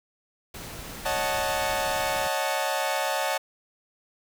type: noise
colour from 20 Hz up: pink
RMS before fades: -39 dBFS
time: 0.54-2.28 s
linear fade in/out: 5 ms
type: chord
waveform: sawtooth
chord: D# half-diminished seventh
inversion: third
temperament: equal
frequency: 554.4 / 622.3 / 740 / 880 Hz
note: C#5 / D#5 / F#5 / A5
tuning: 0 / 0 / 0 / 0 cents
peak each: -27 / -27 / -27 / -26 dBFS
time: 1.05-3.38 s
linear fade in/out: 10 ms
effects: none